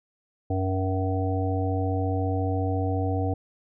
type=harmonic tone; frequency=94.4 Hz; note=F#2; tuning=35 cents sharp; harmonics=1 / 3 / 5 / 7 / 8; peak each=-25 / -30 / -32 / -35 / -33 dBFS; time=0.5-3.34 s; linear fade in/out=5 ms; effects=none